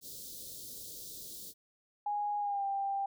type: band-stop noise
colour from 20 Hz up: white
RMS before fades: -46 dBFS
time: 0.01-1.54 s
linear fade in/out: 50 ms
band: 550 to 3600 Hz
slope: 48 dB/octave
type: tone with pitch glide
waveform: sine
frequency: 826 to 791 Hz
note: G#5 to G5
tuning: -10 to +15 cents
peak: -31 dBFS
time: 2.06-3.06 s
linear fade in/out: 5 ms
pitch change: -75 cents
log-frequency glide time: 2.39-2.65 s
effects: none